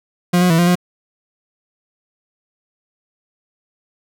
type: tone with pitch steps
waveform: 40% pulse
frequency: 176.9 / 180.1 / 164.2 / 174.1 / 178.3 Hz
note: F3 / F#3 / E3 / F3 / F3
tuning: +23 / -46 / -6 / -5 / +36 cents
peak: -10 dBFS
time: 0.33-0.755 s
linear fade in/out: 10 ms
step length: 85 ms
effects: none